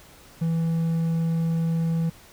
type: tone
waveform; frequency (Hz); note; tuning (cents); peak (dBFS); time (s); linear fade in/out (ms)
triangle; 164.7; E3; -1; -19; 0.41-2.1; 10
effects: pink hiss -50 dBFS RMS until 2.32 s